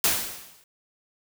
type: noise with exponential decay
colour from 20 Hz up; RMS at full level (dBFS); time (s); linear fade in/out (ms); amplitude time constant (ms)
white; -19; 0.04-0.64; 2; 130
effects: none